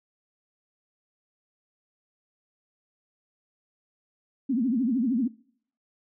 sine tone with vibrato, 246.4 Hz, B3, 4 cents flat, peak -22 dBFS, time 4.49-5.28 s, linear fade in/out 10 ms, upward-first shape triangle, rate 13 Hz, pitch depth 250 cents each way, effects noise-tail reverb RT60 0.6 s tail -22 dB re dry

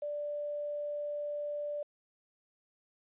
sine tone with quantisation, 587.3 Hz, D5, in tune, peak -34 dBFS, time 0.02-1.83 s, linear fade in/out 5 ms, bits 10, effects resampled to 8000 Hz

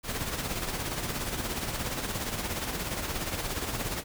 pink noise with tremolo, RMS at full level -31 dBFS, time 0.03-4.04 s, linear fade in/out 50 ms, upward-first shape sine, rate 17 Hz, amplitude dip 50%, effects none

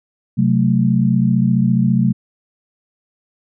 sine chord, F# diminished, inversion second, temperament equal, 130.81 / 185 / 220 Hz, C3 / F#3 / A3, 0 / 0 / 0 cents, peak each -16 dBFS, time 0.37-2.13 s, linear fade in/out 20 ms, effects none

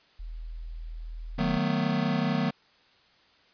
sine tone, 40.52 Hz, E1, 29 cents flat, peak -35 dBFS, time 0.19-1.58 s, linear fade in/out 10 ms
square chord, B dominant seventh, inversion first, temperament just, 154.34 / 185.21 / 222.2 / 246.9 Hz, D#3 / F#3 / A3 / B3, -14 / +2 / +17 / 0 cents, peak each -31 dBFS, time 1.38-2.51 s, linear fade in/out 10 ms
effects white hiss -61 dBFS RMS until 3.53 s + resampled to 11025 Hz

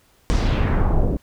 brown noise with low-pass filter sweep, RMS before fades -18 dBFS, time 0.3-1.17 s, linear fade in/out 0 ms, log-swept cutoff 7500 to 390 Hz, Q 1.6, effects pink hiss -58 dBFS RMS until 1.22 s

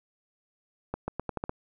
accelerating click train, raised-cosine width 1 ms, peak -17 dBFS, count 7, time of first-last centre 0.94-1.494 s, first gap 140 ms, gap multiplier 0.83, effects none

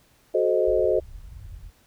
sine chord, F# diminished seventh, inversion none, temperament equal with one note detuned, 370 / 433.7 / 523.3 / 622.3 Hz, F#4 / A4 / C5 / Eb5, 0 / -25 / 0 / 0 cents, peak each -24 dBFS, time 0.34-1 s, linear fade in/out 10 ms
pink low-pass noise, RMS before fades -40 dBFS, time 0.66-1.71 s, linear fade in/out 20 ms, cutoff 100 Hz, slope 24 dB/octave
effects pink hiss -60 dBFS RMS until 1.86 s

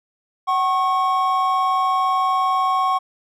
triangle tone pair together, 754 / 1091.6 Hz, F#5 / C#6, +32 / -27 cents, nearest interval tritone, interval 641 cents, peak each -19 / -16 dBFS, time 0.47-2.99 s, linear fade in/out 20 ms, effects none

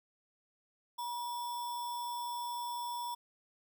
sine tone with sample-and-hold, 962 Hz, B5, 46 cents flat, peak -36 dBFS, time 0.98-3.15 s, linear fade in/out 10 ms, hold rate 4410 Hz, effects none

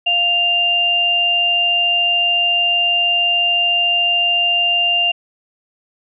sine tone pair together, 698.5 / 2794 Hz, F5 / F7, 0 / 0 cents, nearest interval 2 octaves, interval 2400 cents, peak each -23 / -13 dBFS, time 0.06-5.12 s, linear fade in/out 10 ms, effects none

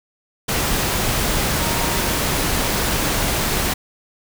sine tone in noise, 932.3 Hz, A#5, in tune, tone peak -30 dBFS, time 1.59-2.11 s, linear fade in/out 10 ms, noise pink, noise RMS -20 dBFS, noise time 0.48-3.74 s, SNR -13 dB, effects none

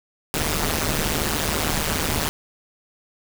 pink noise with amplitude modulation, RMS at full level -19 dBFS, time 0.34-2.29 s, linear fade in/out 0 ms, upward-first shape sine, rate 154 Hz, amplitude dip 100%, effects none

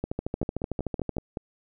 two click trains, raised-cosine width 2 ms, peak -17 / -15 dBFS, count 6 / 16, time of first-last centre 0.43-1.372 / 0.04-1.168 s, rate 5.31 / 13.3 Hz, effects none

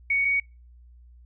sine tone pair in turn, 2231 / 2240 Hz, C#7 / C#7, +11 / +18 cents, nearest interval unison, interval 7 cents, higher second, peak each -20 dBFS, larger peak neither, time 0.1-0.25 / 0.25-0.4 s, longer neither, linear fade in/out 5 ms, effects noise-tail reverb RT60 0.3 s tail -26 dB re dry + added 60 Hz sine -48 dBFS peak until 1.25 s

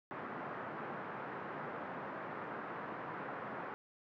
white band-pass noise, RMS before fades -44 dBFS, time 0.11-3.74 s, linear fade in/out 0 ms, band 130 to 1500 Hz, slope 24 dB/octave, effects none

